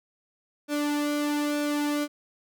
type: tone with flanger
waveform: sawtooth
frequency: 293.7 Hz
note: D4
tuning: in tune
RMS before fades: -27 dBFS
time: 0.68-2.08 s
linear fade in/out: 50 ms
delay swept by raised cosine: 1 to 2.3 ms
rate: 1.1 Hz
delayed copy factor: -0.6
effects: none